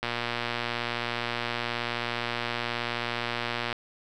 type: click train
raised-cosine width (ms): 0.3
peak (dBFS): -13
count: 441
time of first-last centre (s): 0.03-3.727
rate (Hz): 119
effects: none